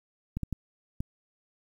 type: clicks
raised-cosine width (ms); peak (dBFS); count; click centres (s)
5; -19; 4; 0.37 / 0.433 / 0.527 / 1.005
effects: 9-bit